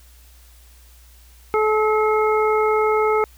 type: harmonic tone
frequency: 430.8 Hz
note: A4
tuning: 37 cents flat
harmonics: 1 / 2 / 3 / 5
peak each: -17 / -23 / -22 / -28 dBFS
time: 1.54-3.24 s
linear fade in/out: 0 ms
effects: added 60 Hz sine -46 dBFS peak until 3.37 s + white hiss -53 dBFS RMS until 3.37 s